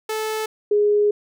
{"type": "tone pair in turn", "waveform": ["sawtooth", "sine"], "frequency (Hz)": [435.6, 415], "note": ["A4", "G#4"], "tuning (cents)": [-17, -1], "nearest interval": "minor second", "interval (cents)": 84, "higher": "first", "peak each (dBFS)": [-19, -14], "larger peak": "second", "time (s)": [[0.09, 0.46], [0.71, 1.11]], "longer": "second", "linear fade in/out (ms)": 5, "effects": []}